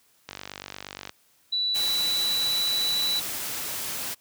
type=click train; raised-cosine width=0.2 ms; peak=-18 dBFS; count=40; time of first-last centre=0.29-1.094 s; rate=48.5 Hz
type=tone; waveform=sine; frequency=3951 Hz; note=B7; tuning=in tune; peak=-23 dBFS; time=1.52-3.2 s; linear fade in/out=10 ms
type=noise; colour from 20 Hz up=white; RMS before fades=-32 dBFS; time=1.74-4.15 s; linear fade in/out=20 ms
effects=white hiss -63 dBFS RMS until 4.2 s + high-pass 60 Hz 12 dB/octave